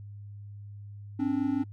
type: tone pair together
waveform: triangle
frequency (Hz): 263.7 / 289.9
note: C4 / D4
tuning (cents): +14 / -22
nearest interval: major second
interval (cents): 164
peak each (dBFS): -26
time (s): 1.19-1.64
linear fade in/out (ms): 10
effects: noise-tail reverb RT60 0.1 s tail -25 dB re dry + added 102 Hz sine -41 dBFS peak until 1.72 s